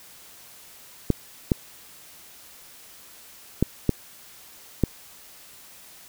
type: clicks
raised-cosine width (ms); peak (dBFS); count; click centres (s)
3; -5; 5; 1.103 / 1.518 / 3.626 / 3.893 / 4.837
effects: white hiss -48 dBFS RMS until 6.08 s